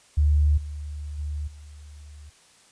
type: tone with level steps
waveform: sine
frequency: 74.1 Hz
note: D2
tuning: 16 cents sharp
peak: -16 / -31 / -27 / -41 dBFS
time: 0.17-2.3 s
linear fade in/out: 10 ms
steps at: 0.57 / 1.18 / 1.47 s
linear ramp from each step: 10 ms
effects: white hiss -56 dBFS RMS until 2.71 s + resampled to 22050 Hz